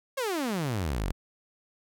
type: exponential sweep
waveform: sawtooth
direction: down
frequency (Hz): 562 to 38.89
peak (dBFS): -24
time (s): 0.17-1.12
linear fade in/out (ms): 10
effects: none